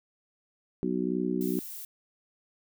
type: harmonic tone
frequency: 62.1 Hz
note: B1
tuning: 10 cents sharp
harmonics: 3 / 4 / 5 / 6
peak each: -32 / -32 / -32 / -32 dBFS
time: 0.83-1.59 s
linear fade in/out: 0 ms
type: noise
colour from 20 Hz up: violet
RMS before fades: -41 dBFS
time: 1.41-1.85 s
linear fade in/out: 2 ms
effects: none